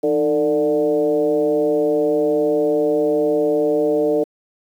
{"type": "tone with frequency modulation", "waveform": "sine", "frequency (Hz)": 449.4, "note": "A4", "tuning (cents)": 37, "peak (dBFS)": -14, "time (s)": [0.03, 4.24], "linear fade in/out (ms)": 10, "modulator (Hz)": 141, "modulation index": 1.1, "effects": ["high-pass 200 Hz 12 dB/octave", "8-bit"]}